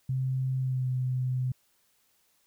sine tone with pitch glide, 130.81 to 127.75 Hz, C3 to C3, 0 to -41 cents, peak -26 dBFS, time 0.09-1.52 s, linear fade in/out 5 ms, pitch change -41 cents, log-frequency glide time 0.59-0.89 s, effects white hiss -69 dBFS RMS until 2.46 s

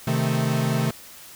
45% pulse chord, A diminished, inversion first, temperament equal, 130.81 / 155.56 / 220 Hz, C3 / Eb3 / A3, 0 / 0 / 0 cents, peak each -24 / -25 / -26 dBFS, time 0.07-0.91 s, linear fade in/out 5 ms, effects white hiss -44 dBFS RMS until 1.35 s

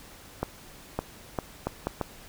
accelerating click train, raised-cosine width 1 ms, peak -13 dBFS, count 6, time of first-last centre 0.43-2.013 s, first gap 560 ms, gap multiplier 0.71, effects pink hiss -49 dBFS RMS until 2.28 s

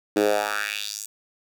10% pulse tone with high-pass filter sweep, 103.83 Hz, G#2, in tune, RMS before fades -25 dBFS, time 0.16-1.06 s, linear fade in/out 5 ms, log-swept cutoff 310 to 8100 Hz, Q 2.7, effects none

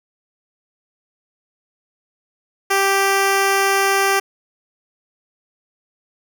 10% pulse tone, 392 Hz, G4, in tune, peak -6 dBFS, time 2.7-4.2 s, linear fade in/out 10 ms, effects none

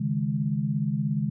sine chord, C# suspended second, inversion none, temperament equal, 138.59 / 155.56 / 207.7 Hz, C#3 / D#3 / G#3, 0 / 0 / 0 cents, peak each -28 dBFS, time 0-1.3 s, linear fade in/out 10 ms, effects none

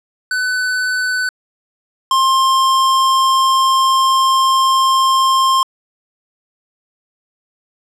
square tone pair in turn, 1503 / 1059.1 Hz, F#6 / C6, +27 / +21 cents, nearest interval tritone, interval 606 cents, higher first, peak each -16 / -11 dBFS, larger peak second, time 0.31-1.29 / 2.11-5.63 s, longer second, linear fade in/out 2 ms, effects low-pass 9000 Hz 12 dB/octave

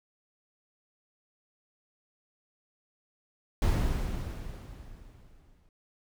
brown noise with exponential decay, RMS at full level -23 dBFS, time 3.62-5.69 s, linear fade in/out 1 ms, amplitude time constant 450 ms, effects none

